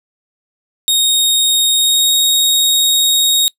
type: tone with pitch glide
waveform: sawtooth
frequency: 3729 to 3755 Hz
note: A#7 to A#7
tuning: 0 to +12 cents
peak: -7 dBFS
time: 0.88-3.48 s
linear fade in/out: 0 ms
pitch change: +12 cents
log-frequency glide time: 1.77-2.11 s
effects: noise-tail reverb RT60 0.1 s tail -23 dB re dry